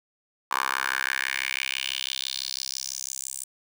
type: tone with high-pass filter sweep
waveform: 10% pulse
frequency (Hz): 66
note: C2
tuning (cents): +16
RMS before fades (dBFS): -30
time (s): 0.51-3.44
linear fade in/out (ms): 5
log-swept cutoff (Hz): 1100 to 8400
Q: 3.5
effects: none